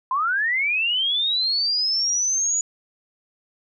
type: linear sweep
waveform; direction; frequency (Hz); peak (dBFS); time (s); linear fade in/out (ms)
sine; up; 1000 to 6880; -19; 0.11-2.61; 2
effects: none